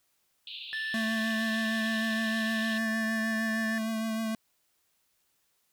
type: band-pass noise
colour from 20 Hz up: white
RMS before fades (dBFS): -42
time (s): 0.47-2.78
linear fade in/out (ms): 2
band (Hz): 2600 to 4100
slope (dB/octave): 96
type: tone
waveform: triangle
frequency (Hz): 1760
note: A6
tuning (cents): 0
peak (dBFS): -30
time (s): 0.73-3.78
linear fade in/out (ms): 0
type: tone with vibrato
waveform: square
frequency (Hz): 222.1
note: A3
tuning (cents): +16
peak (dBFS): -30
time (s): 0.94-4.35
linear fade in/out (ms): 2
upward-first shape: triangle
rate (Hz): 6.5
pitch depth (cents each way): 25
effects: white hiss -73 dBFS RMS until 5.72 s